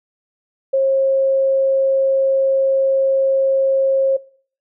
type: tone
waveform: sine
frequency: 538 Hz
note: C5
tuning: 48 cents sharp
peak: -12 dBFS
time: 0.73-4.17 s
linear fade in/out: 10 ms
effects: noise-tail reverb RT60 0.5 s tail -22 dB re dry